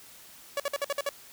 sawtooth tone bursts, 567 Hz, C#5, 39 cents sharp, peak -23 dBFS, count 7, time 0.57-1.091 s, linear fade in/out 2 ms, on 29 ms, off 53 ms, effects white hiss -51 dBFS RMS until 1.32 s

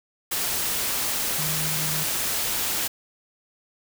sine tone in noise, 154.7 Hz, D#3, 10 cents flat, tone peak -31 dBFS, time 1.38-2.04 s, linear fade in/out 10 ms, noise white, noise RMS -26 dBFS, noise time 0.31-2.88 s, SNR -8 dB, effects none

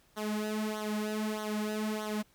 sawtooth tone with flanger, 213.6 Hz, G#3, 49 cents sharp, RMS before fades -34 dBFS, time 0.16-2.23 s, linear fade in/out 20 ms, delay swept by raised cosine 0.4 to 3.8 ms, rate 1.6 Hz, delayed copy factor -0.8, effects pink hiss -66 dBFS RMS until 2.34 s

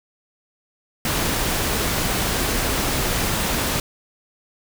pink noise, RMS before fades -22 dBFS, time 1.05-3.8 s, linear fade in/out 2 ms, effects none

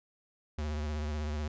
square tone with vibrato, 75.3 Hz, D2, 44 cents sharp, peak -33 dBFS, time 0.58-1.48 s, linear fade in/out 5 ms, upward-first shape sine, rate 16 Hz, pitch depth 50 cents each way, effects resampled to 16000 Hz

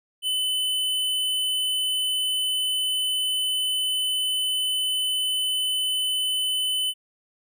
square tone, 3019 Hz, F#7, 34 cents sharp, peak -23 dBFS, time 0.22-6.94 s, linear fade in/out 50 ms, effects none

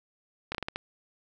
slowing click train, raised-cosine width 0.3 ms, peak -16 dBFS, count 6, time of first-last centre 0.52-0.759 s, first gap 27 ms, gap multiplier 1.29, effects none

